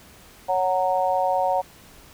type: chord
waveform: sine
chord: F# major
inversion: second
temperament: just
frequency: 555 / 740 / 925 Hz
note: C#5 / F#5 / A#5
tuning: +2 / 0 / -14 cents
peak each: -24 / -22 / -25 dBFS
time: 0.48-1.62 s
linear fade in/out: 20 ms
effects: pink hiss -49 dBFS RMS until 2.13 s